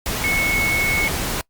sine tone in noise, 2200 Hz, C#7, 14 cents flat, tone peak -18 dBFS, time 0.24-1.08 s, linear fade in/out 0 ms, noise pink, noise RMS -24 dBFS, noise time 0.06-1.41 s, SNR +3 dB, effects noise-tail reverb RT60 0.1 s tail -24 dB re dry + Opus 48 kbps

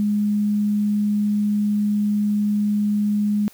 sine tone, 207.7 Hz, G#3, in tune, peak -17 dBFS, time 0-3.48 s, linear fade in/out 0 ms, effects white hiss -50 dBFS RMS until 3.53 s

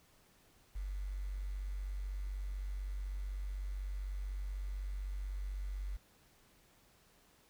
sine tone with quantisation, 47.96 Hz, G1, 37 cents flat, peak -37 dBFS, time 0.75-5.97 s, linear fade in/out 10 ms, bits 10, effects pink hiss -67 dBFS RMS until 7.49 s

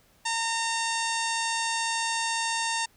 harmonic tone, 914 Hz, A#5, 34 cents flat, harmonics 1 / 2 / 3 / 4 / 5 / 6 / 7 / 8 / 9 / 10, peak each -30 / -33 / -35 / -36 / -37 / -38 / -38 / -39 / -40 / -40 dBFS, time 0.25-2.86 s, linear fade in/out 10 ms, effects pink hiss -62 dBFS RMS until 2.96 s

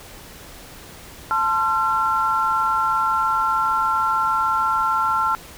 sine chord, F major, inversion first, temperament equal with one note detuned, 880 / 1046.5 / 1363.4 Hz, A5 / C6 / F6, 0 / 0 / -42 cents, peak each -23 / -25 / -19 dBFS, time 1.31-5.35 s, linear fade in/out 0 ms, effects pink hiss -41 dBFS RMS until 5.57 s

